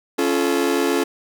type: chord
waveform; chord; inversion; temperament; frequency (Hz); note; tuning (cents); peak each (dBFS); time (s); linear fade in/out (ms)
40% pulse; Db augmented; none; just; 277.2 / 346.5 / 433.1; Db4 / F4 / A4; 0 / -14 / -27; -21; 0.18-1.04; 10
effects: none